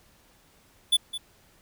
square tone with echo, 3471 Hz, A7, 24 cents flat, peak -18 dBFS, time 0.92-0.97 s, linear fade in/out 10 ms, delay 210 ms, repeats 1, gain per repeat -13 dB, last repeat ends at 1.18 s, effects pink hiss -60 dBFS RMS until 1.61 s

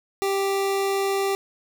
square tone pair together, 392.5 / 785 Hz, G4 / G5, +2 / +2 cents, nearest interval octave, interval 1200 cents, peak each -23 / -29 dBFS, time 0.22-1.35 s, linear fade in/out 0 ms, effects none

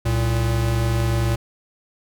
square tone pair together, 64.6 / 115.02 Hz, C2 / A#2, -21 / -23 cents, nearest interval minor seventh, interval 998 cents, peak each -24 / -20 dBFS, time 0.05-1.36 s, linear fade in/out 10 ms, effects none

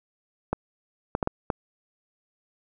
clicks, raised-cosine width 1 ms, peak -10 dBFS, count 5, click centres 0.53 / 1.151 / 1.228 / 1.274 / 1.502 s, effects none

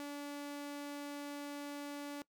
sawtooth tone, 287.9 Hz, D4, 34 cents flat, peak -38 dBFS, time 0-2.22 s, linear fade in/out 0 ms, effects noise-tail reverb RT60 0.1 s tail -21 dB re dry

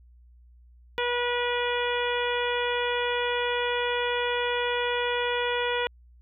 harmonic tone, 485.2 Hz, B4, 31 cents flat, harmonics 1 / 2 / 3 / 4 / 5 / 6 / 7, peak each -28 / -31 / -33 / -34 / -35 / -36 / -36 dBFS, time 0.98-5.87 s, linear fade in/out 0 ms, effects added 60 Hz sine -51 dBFS peak until 6.21 s

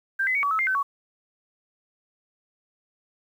sine tone with pitch steps, 1580 / 2024 / 2239 / 1138 / 1295 / 2107 / 1529 / 1120 Hz, G6 / B6 / C#7 / C#6 / E6 / C7 / G6 / C#6, +13 / +42 / +17 / +45 / -31 / +12 / -44 / +18 cents, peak -21 dBFS, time 0.19-0.83 s, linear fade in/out 10 ms, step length 80 ms, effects 9-bit

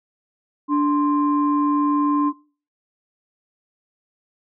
sine tone pair together, 292.1 / 1046.5 Hz, D4 / C6, -9 / 0 cents, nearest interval octave + minor seventh, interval 2209 cents, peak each -16 / -21 dBFS, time 0.68-2.33 s, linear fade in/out 50 ms, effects noise-tail reverb RT60 0.4 s tail -22 dB re dry + tanh soft clip ceiling -8 dBFS

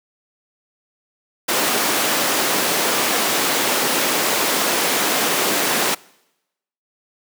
pink high-pass noise, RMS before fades -19 dBFS, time 1.48-5.95 s, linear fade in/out 10 ms, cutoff 300 Hz, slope 12 dB/octave, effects noise-tail reverb RT60 0.9 s tail -24 dB re dry + high-pass 150 Hz 12 dB/octave

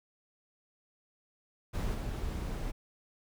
brown noise with level steps, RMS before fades -33 / -36 dBFS, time 1.73-2.72 s, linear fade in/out 20 ms, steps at 1.94 s, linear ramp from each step 5 ms, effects none

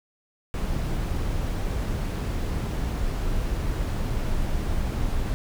brown noise, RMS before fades -26 dBFS, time 0.54-5.34 s, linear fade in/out 0 ms, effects none

